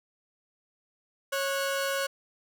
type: tone pair together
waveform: sawtooth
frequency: 550 / 1468.3 Hz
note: C#5 / F#6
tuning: -14 / -14 cents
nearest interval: octave + perfect fourth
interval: 1700 cents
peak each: -25 / -29 dBFS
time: 1.32-2.07 s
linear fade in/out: 10 ms
effects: none